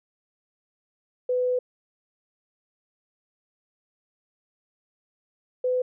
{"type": "tone pair in turn", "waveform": "sine", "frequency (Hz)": [500, 504.1], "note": ["B4", "B4"], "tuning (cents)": [21, 35], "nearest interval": "unison", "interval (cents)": 14, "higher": "second", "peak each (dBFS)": -21, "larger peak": "neither", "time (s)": [[1.29, 1.59], [5.64, 5.82]], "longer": "first", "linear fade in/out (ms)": 5, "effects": []}